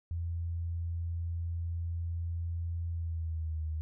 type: tone with pitch glide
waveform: sine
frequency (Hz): 84.5 to 78.39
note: E2 to D#2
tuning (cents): +43 to +13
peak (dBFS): -32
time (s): 0.11-3.81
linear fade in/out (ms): 0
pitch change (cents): -130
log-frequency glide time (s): 2.89-3.63
effects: none